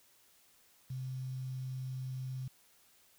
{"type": "tone with quantisation", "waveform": "sine", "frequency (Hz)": 129.9, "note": "C3", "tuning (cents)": -12, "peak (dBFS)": -37, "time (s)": [0.9, 2.48], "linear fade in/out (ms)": 5, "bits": 10, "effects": ["white hiss -66 dBFS RMS until 3.18 s"]}